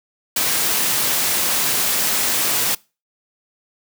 white high-pass noise, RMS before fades -19 dBFS, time 0.36-2.75 s, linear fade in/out 5 ms, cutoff 110 Hz, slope 12 dB/octave, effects noise-tail reverb RT60 0.3 s tail -24 dB re dry

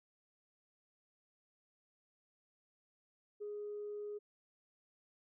sine tone, 415.3 Hz, G#4, in tune, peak -40 dBFS, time 3.4-4.19 s, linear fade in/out 20 ms, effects tanh soft clip ceiling -36 dBFS

